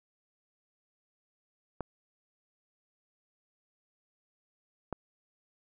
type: clicks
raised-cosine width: 1 ms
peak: -20 dBFS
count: 2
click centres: 1.807 / 4.927 s
effects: none